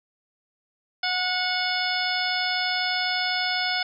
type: harmonic tone with a mistuned harmonic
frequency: 732 Hz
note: F#5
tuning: 19 cents flat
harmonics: 1 / 2 / 3 / 4 / 5 / 6 / 7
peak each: -30 / -29 / -30 / -34 / -32 / -32 / -30 dBFS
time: 1.03-3.83 s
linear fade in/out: 5 ms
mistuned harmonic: 5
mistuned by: -68 cents
effects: none